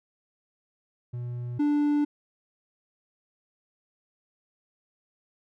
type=tone pair in turn; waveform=triangle; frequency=121.5 / 293.4 Hz; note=B2 / D4; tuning=-28 / -2 cents; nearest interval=octave + minor third; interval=1526 cents; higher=second; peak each=-29 / -19 dBFS; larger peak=second; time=1.13-1.59 / 1.59-2.05 s; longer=neither; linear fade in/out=10 ms; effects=none